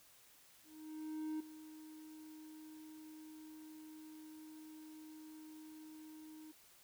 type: tone with ADSR envelope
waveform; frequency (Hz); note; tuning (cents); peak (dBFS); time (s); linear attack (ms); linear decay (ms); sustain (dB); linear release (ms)
triangle; 311.1; D#4; 0; -36; 0.63-6.52; 770; 6; -14; 11
effects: white hiss -65 dBFS RMS until 6.83 s